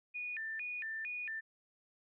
sine tone with vibrato, 2093 Hz, C7, in tune, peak -38 dBFS, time 0.14-1.41 s, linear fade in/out 20 ms, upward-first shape square, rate 2.2 Hz, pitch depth 280 cents each way, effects none

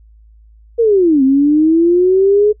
sine linear two-way sweep, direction down then up, 477.7 to 261.6 to 425.7 Hz, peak -7 dBFS, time 0.78-2.53 s, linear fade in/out 20 ms, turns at 1.23 s, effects noise-tail reverb RT60 0.1 s tail -25 dB re dry + added 54 Hz sine -41 dBFS peak until 2.6 s

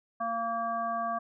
harmonic tone, 230 Hz, A#3, 23 cents flat, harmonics 1 / 3 / 5 / 7, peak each -41 / -32 / -32 / -43 dBFS, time 0.2-1.19 s, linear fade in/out 10 ms, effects none

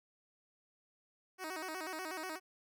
10% pulse tone with vibrato, 342.6 Hz, F4, 33 cents flat, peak -32 dBFS, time 1.38-2.4 s, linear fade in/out 50 ms, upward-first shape square, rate 8.2 Hz, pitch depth 150 cents each way, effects none

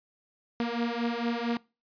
sawtooth beating tone pair, 233.1 / 237.5 Hz, A#3 / A#3, 0 / +33 cents, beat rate 4.4 Hz, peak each -27 dBFS, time 0.6-1.57 s, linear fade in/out 0 ms, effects noise-tail reverb RT60 0.3 s tail -23 dB re dry + resampled to 11025 Hz

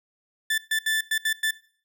30% pulse tone bursts at uneven times, 1760 Hz, A6, in tune, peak -19 dBFS, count 6, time 0.5-0.58 / 0.71-0.79 / 0.86-1.01 / 1.11-1.18 / 1.25-1.33 / 1.43-1.51 s, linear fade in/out 5 ms, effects noise-tail reverb RT60 0.5 s tail -20 dB re dry

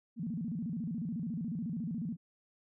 sine tone with vibrato, 196 Hz, G3, in tune, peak -34 dBFS, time 0.16-2.17 s, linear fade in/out 50 ms, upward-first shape square, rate 14 Hz, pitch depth 290 cents each way, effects none

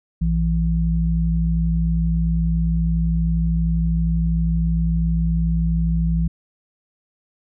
sine tone pair together, 58.58 / 165.8 Hz, A#1 / E3, +9 / +10 cents, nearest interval octave + tritone, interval 1801 cents, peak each -19 dBFS, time 0.21-6.28 s, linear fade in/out 10 ms, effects none

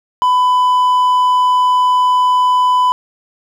sine tone with hard clipping, 1000 Hz, B5, 21 cents sharp, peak -10 dBFS, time 0.22-2.92 s, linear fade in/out 0 ms, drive 3 dB, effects none

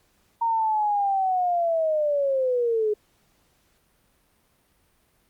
sine linear sweep, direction down, 929 to 415.3 Hz, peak -20 dBFS, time 0.41-2.94 s, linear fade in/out 10 ms, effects pink hiss -65 dBFS RMS until 5.29 s + Opus 48 kbps

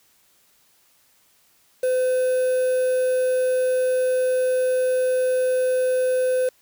triangle tone with quantisation, 510 Hz, C5, 44 cents flat, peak -16 dBFS, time 1.83-6.49 s, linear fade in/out 5 ms, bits 6, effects white hiss -60 dBFS RMS until 6.61 s

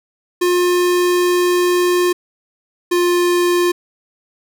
square tone pair in turn, 355.9 / 352.2 Hz, F4 / F4, +33 / +15 cents, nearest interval unison, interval 18 cents, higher first, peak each -13 dBFS, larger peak neither, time 0.41-2.13 / 2.91-3.72 s, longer first, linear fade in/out 10 ms, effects none

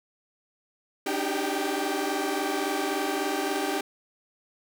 sawtooth tone cluster, 287.4 / 311 / 383.1 / 399.8 / 783 Hz, D4 / D#4 / G4 / G4 / G5, -37 / -1 / -40 / +34 / -2 cents, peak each -29 dBFS, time 1.06-3.81 s, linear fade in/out 5 ms, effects none

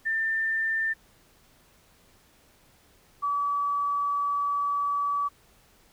sine tone pair in turn, 1791 / 1146 Hz, A6 / D6, +30 / -43 cents, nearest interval minor sixth, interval 773 cents, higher first, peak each -24 dBFS, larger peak neither, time 0.05-0.94 / 3.22-5.29 s, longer second, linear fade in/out 20 ms, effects pink hiss -60 dBFS RMS until 5.92 s

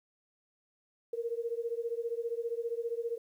sine beating tone pair, 460 / 475 Hz, A#4 / A#4, -23 / +33 cents, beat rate 15 Hz, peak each -35 / -36 dBFS, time 1.13-3.18 s, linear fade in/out 5 ms, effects 11-bit

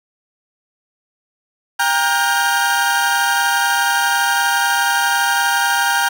40% pulse tone cluster, 798 / 935 / 1425 / 1584 Hz, G5 / A#5 / F6 / G6, +31 / +5 / +34 / +18 cents, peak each -19 dBFS, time 1.79-6.09 s, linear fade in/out 10 ms, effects none

